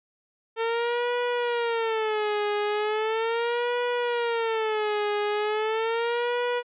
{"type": "tone with vibrato", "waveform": "sawtooth", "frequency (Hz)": 449.3, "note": "A4", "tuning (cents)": 36, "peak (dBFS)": -20, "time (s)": [0.56, 6.63], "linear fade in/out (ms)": 50, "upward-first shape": "sine", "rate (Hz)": 0.38, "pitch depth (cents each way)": 140, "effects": ["resampled to 8000 Hz"]}